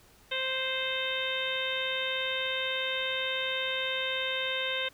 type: harmonic tone with a mistuned harmonic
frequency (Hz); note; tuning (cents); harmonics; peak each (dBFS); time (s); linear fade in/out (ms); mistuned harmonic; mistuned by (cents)
523.3; C5; 0; 1 / 2 / 3 / 4 / 5 / 6 / 7; -36 / -42 / -37 / -37 / -37 / -36 / -35; 0.31-4.89; 10; 6; -26
effects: pink hiss -59 dBFS RMS until 4.93 s

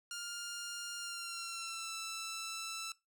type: tone with pitch glide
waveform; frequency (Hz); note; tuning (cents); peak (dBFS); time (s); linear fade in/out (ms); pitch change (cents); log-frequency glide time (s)
10% pulse; 1405 to 1326.1; F6 to E6; +10 to +10; -32; 0.11-2.92; 2; -100; 0.98-1.94
effects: noise-tail reverb RT60 0.2 s tail -19 dB re dry

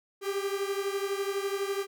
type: beating tone pair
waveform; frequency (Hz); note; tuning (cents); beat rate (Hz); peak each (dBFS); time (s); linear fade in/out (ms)
45% pulse; 392 / 404; G4 / G#4; 0 / -48; 12; -31 / -34; 0.21-1.87; 50
effects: none

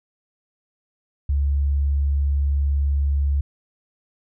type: tone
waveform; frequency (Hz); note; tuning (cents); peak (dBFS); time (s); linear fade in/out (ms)
sine; 70.5; C#2; +30; -17; 1.29-3.41; 5
effects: none

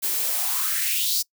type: noise with high-pass filter sweep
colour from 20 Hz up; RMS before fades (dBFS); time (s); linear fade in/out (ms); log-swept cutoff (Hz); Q
blue; -24; 0.02-1.23; 20; 260 to 5200; 3.8
effects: noise-tail reverb RT60 0.1 s tail -24 dB re dry

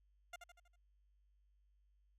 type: tone with echo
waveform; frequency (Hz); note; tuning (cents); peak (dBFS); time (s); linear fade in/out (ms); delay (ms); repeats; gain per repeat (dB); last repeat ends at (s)
15% pulse; 701; F5; +6; -40; 0.33-0.36; 5; 80; 5; -6; 0.76
effects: added 50 Hz sine -70 dBFS peak until 2.18 s + low-pass 12000 Hz 12 dB/octave

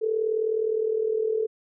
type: tone with amplitude modulation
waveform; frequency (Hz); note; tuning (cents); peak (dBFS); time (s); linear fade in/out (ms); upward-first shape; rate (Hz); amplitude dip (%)
sine; 439.5; A4; -2; -19; 0.01-1.47; 20; sine; 39.6; 70
effects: none

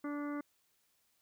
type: harmonic tone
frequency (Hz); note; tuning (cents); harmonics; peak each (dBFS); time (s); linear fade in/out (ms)
291; D4; -16; 1 / 2 / 3 / 4 / 5 / 6 / 7; -37 / -47 / -54 / -47 / -51 / -60 / -55; 0.04-0.41; 5
effects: white hiss -75 dBFS RMS until 1.21 s

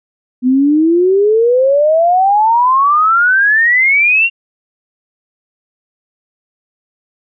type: exponential sweep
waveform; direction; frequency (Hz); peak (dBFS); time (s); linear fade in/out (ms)
sine; up; 246.5 to 2796; -7; 0.42-4.3; 50
effects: none

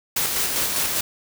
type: noise with tremolo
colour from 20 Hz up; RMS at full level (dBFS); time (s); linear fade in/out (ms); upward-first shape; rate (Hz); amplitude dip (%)
white; -22; 0.16-1.01; 5; square; 5; 30
effects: none

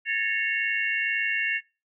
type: tone cluster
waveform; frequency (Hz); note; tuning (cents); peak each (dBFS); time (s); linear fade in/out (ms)
sine; 1711 / 1813 / 2191 / 2760; A6 / A#6 / C#7 / F7; -49 / -49 / -21 / -21; -31 / -29 / -29 / -29; 0.05-1.61; 50
effects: noise-tail reverb RT60 0.3 s tail -22 dB re dry

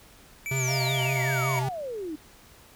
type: tone with pitch glide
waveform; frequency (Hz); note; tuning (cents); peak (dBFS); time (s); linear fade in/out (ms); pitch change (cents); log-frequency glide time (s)
square; 2319 to 2258; D7 to C#7; -22 to +31; -31; 0.46-1.59; 0; -47; 0.95-1.48
type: tone with vibrato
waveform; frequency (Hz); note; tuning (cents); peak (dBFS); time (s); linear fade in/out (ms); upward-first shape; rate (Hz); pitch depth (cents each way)
square; 130.81; C3; 0; -27; 0.51-1.69; 5; sine; 5.3; 42
type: exponential sweep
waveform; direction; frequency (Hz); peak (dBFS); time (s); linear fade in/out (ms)
sine; down; 7459 to 293; -31; 0.56-2.16; 10
type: chord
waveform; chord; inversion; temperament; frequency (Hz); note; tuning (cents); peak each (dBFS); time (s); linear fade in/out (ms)
square; Eb suspended second; none; equal; 622.3 / 698.5 / 932.3; Eb5 / F5 / Bb5; 0 / 0 / 0; -38 / -35 / -38; 0.66-1.64; 50
effects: pink hiss -53 dBFS RMS until 2.75 s

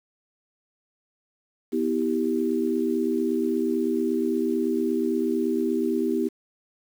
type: chord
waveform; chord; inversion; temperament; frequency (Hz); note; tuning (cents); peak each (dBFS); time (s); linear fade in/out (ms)
sine; E minor; second; equal with one note detuned; 246.9 / 323.2 / 392; B3 / E4 / G4; 0 / -34 / 0; -26; 1.72-6.29; 20
effects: 8-bit

